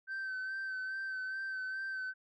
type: tone with vibrato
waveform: sine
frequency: 1542 Hz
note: G6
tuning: 29 cents flat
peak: -34 dBFS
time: 0.07-2.14 s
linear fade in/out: 50 ms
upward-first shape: sine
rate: 2.4 Hz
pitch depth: 27 cents each way
effects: tanh soft clip ceiling -35 dBFS